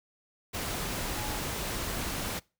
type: tone in noise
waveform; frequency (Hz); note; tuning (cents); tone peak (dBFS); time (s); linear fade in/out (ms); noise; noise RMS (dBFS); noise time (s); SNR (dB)
sine; 846; G#5; +32; -41; 1.16-1.39; 20; pink; -34; 0.53-2.4; -10
effects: noise-tail reverb RT60 0.3 s tail -24 dB re dry